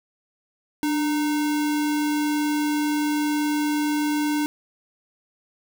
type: tone with sample-and-hold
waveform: sine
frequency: 296.5 Hz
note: D4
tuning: 17 cents sharp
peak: -20 dBFS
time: 0.83-4.46 s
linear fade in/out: 0 ms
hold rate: 1225 Hz
effects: none